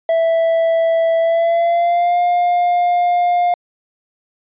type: tone with pitch glide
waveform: triangle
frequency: 659.3 to 706.6 Hz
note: E5 to F5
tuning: 0 to +20 cents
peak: -10 dBFS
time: 0.09-3.54 s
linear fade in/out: 2 ms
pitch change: +120 cents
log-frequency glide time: 1.19-2.19 s
effects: resampled to 8000 Hz